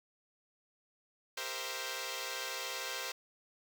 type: chord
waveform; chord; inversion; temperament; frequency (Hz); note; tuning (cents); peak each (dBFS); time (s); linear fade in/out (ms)
5% pulse; C dominant seventh; second; equal; 392 / 466.2 / 523.3 / 659.3; G4 / Bb4 / C5 / E5; 0 / 0 / 0 / 0; -35 / -32 / -29 / -34; 1.37-3.12; 5
effects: none